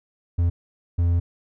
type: tone bursts at uneven times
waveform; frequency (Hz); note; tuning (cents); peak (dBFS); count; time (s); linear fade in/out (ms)
triangle; 86; F2; -26; -15; 2; 0.38-0.5 / 0.98-1.2; 10
effects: none